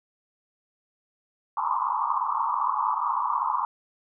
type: band-pass noise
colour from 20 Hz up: pink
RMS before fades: -26 dBFS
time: 1.57-3.65 s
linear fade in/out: 2 ms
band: 870 to 1200 Hz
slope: 96 dB/octave
effects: none